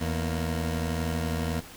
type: tone pair together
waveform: 20% pulse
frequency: 81.75 / 233.1 Hz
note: E2 / A#3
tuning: -14 / 0 cents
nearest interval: octave + tritone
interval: 1814 cents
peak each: -23 / -29 dBFS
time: 0-1.61 s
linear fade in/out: 20 ms
effects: pink hiss -46 dBFS RMS until 1.76 s